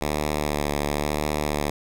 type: tone with vibrato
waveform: 5% pulse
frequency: 74 Hz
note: D2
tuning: 14 cents sharp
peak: -12 dBFS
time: 0.01-1.7 s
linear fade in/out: 5 ms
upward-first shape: sine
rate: 0.98 Hz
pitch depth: 29 cents each way
effects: none